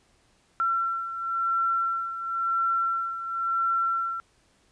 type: beating tone pair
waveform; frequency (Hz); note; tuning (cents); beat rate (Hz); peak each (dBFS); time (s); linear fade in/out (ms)
sine; 1354 / 1354.96; E6 / E6; +46 / +47; 0.96; -25 / -31; 0.6-4.2; 0
effects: pink hiss -64 dBFS RMS until 4.71 s + resampled to 22050 Hz